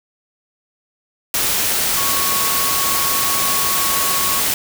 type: tone in noise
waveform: sine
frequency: 1108.7 Hz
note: C#6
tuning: in tune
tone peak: -23 dBFS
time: 1.97-4.4 s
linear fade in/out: 2 ms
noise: white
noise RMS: -18 dBFS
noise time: 1.34-4.54 s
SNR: -8 dB
effects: none